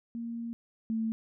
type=tone pair in turn; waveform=sine; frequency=232.7 / 223.4 Hz; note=A#3 / A3; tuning=-3 / +27 cents; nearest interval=minor second; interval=70 cents; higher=first; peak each=-34 / -28 dBFS; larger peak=second; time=0.15-0.53 / 0.9-1.12 s; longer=first; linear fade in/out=0 ms; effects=none